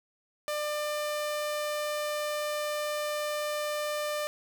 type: tone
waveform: sawtooth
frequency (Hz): 597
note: D5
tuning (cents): +28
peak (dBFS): -26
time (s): 0.48-4.27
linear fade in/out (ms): 0
effects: 11-bit